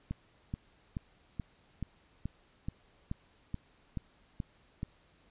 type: click train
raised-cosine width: 5 ms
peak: -23 dBFS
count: 12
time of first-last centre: 0.11-4.831 s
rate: 2.33 Hz
effects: pink hiss -66 dBFS RMS until 5.3 s + resampled to 8000 Hz